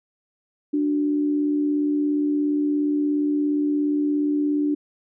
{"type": "tone pair together", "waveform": "sine", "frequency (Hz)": [293.7, 370.8], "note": ["D4", "F#4"], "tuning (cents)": [0, 4], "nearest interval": "major third", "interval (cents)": 404, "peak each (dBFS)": [-19, -31], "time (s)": [0.73, 4.75], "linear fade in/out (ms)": 10, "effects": []}